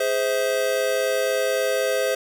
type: chord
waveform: square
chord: Ab augmented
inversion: none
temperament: just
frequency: 415.3 / 519.1 / 648.9 Hz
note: Ab4 / C5 / E5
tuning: 0 / -14 / -27 cents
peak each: -28 / -23 / -27 dBFS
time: 0-2.15 s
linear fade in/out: 5 ms
effects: none